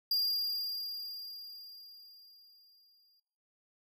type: tone with exponential decay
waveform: square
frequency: 4806 Hz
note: D8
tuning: 39 cents sharp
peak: -27 dBFS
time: 0.11-3.2 s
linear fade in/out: 5 ms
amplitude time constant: 670 ms
effects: noise-tail reverb RT60 1.0 s tail -24 dB re dry